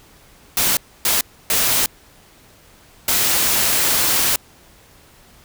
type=noise bursts at uneven times; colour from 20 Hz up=white; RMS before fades=-17 dBFS; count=4; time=0.57-0.77 / 1.05-1.21 / 1.5-1.86 / 3.08-4.36 s; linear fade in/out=2 ms; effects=pink hiss -49 dBFS RMS until 5.44 s